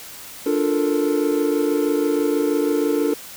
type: chord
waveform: triangle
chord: Bb major seventh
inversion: first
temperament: equal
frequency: 293.7 / 349.2 / 440 / 466.2 Hz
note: D4 / F4 / A4 / Bb4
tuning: 0 / 0 / 0 / 0 cents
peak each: -19 / -23 / -20 / -23 dBFS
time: 0.46-3.14 s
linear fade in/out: 5 ms
effects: white hiss -38 dBFS RMS until 3.36 s